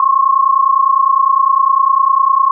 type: tone pair together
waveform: sine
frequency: 1064 / 1093.9 Hz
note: C6 / C#6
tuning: +29 / -23 cents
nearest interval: unison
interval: 48 cents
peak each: -11 / -11 dBFS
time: 0-2.51 s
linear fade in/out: 2 ms
effects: none